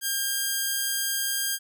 5% pulse tone, 1607 Hz, G6, 43 cents sharp, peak -14 dBFS, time 0.01-1.59 s, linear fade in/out 50 ms, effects none

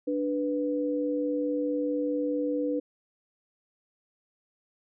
sine tone pair together, 293.7 / 493.9 Hz, D4 / B4, 0 / 0 cents, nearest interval major sixth, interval 900 cents, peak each -28 / -29 dBFS, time 0.07-2.8 s, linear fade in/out 10 ms, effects none

